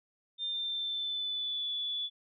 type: tone with pitch glide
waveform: sine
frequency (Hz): 3600 to 3445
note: A7 to A7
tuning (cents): +39 to -37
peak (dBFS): -32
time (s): 0.38-2.1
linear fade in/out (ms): 50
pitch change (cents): -76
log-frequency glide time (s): 0.5-1.69
effects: none